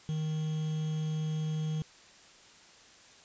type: tone with quantisation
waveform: triangle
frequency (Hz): 155.8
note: D#3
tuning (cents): +3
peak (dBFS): -28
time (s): 0.09-1.82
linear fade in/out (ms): 0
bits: 8
effects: white hiss -56 dBFS RMS until 3.24 s + resampled to 16000 Hz